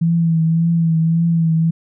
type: tone with vibrato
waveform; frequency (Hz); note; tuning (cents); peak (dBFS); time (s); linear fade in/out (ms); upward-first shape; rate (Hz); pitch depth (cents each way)
sine; 164.9; E3; +1; -12; 0.01-1.71; 10; triangle; 1.8; 43
effects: none